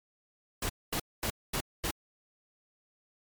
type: noise bursts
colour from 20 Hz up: pink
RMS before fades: -32 dBFS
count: 5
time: 0.62-1.91 s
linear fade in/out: 5 ms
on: 74 ms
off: 230 ms
effects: MP3 96 kbps